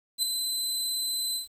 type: tone with ADSR envelope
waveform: 25% pulse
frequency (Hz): 4041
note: B7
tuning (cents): +39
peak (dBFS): -17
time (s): 0.18-1.48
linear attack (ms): 48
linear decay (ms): 8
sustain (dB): -6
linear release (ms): 130
effects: 9-bit